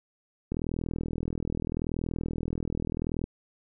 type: click train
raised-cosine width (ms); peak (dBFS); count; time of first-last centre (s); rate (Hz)
3; -18; 112; 0.52-3.241; 40.8
effects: none